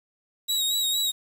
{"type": "tone with vibrato", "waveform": "sawtooth", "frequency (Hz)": 3821, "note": "A#7", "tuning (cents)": 42, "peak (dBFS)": -20, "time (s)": [0.48, 1.12], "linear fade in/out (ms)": 20, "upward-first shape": "sine", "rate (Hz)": 4.3, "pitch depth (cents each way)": 42, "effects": ["8-bit"]}